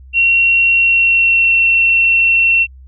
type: tone with pitch glide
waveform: sine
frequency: 2735 to 2713 Hz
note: F7 to E7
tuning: -37 to +49 cents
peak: -8 dBFS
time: 0.13-2.67 s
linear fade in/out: 50 ms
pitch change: -14 cents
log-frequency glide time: 0.74-1.57 s
effects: added 65 Hz sine -35 dBFS peak until 2.87 s